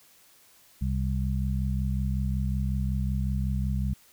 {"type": "harmonic tone", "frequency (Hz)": 65.41, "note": "C2", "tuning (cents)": 0, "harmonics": [1, 2, 3], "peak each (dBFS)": [-27, -30, -32], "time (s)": [0.81, 3.94], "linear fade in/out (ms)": 10, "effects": ["white hiss -58 dBFS RMS until 4.12 s"]}